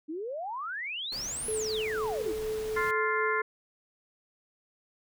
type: exponential two-way sweep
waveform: sine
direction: up then down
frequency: 293.2 to 11175 to 293.2 Hz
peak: -33 dBFS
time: 0.08-2.33 s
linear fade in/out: 20 ms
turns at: 1.5 s
type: noise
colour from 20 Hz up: pink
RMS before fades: -44 dBFS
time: 1.12-2.91 s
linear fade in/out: 2 ms
type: tone with tremolo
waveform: sine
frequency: 434.6 Hz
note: A4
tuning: 21 cents flat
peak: -29 dBFS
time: 1.48-3.42 s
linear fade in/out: 5 ms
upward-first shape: sine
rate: 4.1 Hz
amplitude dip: 25%
type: harmonic tone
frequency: 349.2 Hz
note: F4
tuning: in tune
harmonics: 3 / 4 / 5 / 6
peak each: -31 / -32 / -33 / -34 dBFS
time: 2.76-3.42 s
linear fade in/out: 10 ms
effects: none